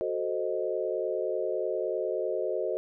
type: chord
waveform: sine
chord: F# diminished seventh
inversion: none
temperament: equal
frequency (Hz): 370 / 440 / 523.3 / 622.3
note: F#4 / A4 / C5 / Eb5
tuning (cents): 0 / 0 / 0 / 0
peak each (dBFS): -33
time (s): 0.01-2.77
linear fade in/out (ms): 0
effects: none